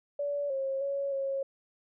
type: tone with pitch steps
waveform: sine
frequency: 574 / 539 / 557 / 545 Hz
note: D5 / C#5 / C#5 / C#5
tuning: -40 / -49 / +8 / -29 cents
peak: -29 dBFS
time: 0.19-1.43 s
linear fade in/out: 5 ms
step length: 310 ms
effects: none